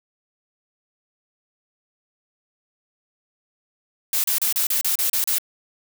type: noise bursts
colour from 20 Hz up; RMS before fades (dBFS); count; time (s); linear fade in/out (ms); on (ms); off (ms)
blue; -21; 9; 4.13-5.384; 2; 110; 33
effects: none